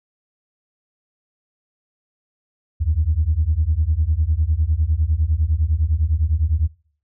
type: beating tone pair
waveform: sine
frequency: 73.42 / 83.32 Hz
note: D2 / E2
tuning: 0 / +19 cents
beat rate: 9.9 Hz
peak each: -18 dBFS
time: 2.8-6.68 s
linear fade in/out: 20 ms
effects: noise-tail reverb RT60 0.5 s tail -24 dB re dry + tanh soft clip ceiling -8 dBFS